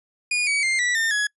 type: tone with pitch steps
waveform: 40% pulse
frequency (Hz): 2446 / 2269 / 2105 / 1952.6 / 1811.4 / 1680.3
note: D#7 / C#7 / C7 / B6 / A6 / G#6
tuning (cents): -30 / +40 / +10 / -20 / +50 / +20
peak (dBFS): -19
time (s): 0.31-1.27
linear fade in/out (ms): 5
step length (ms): 160
effects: noise-tail reverb RT60 0.1 s tail -26 dB re dry + resampled to 24000 Hz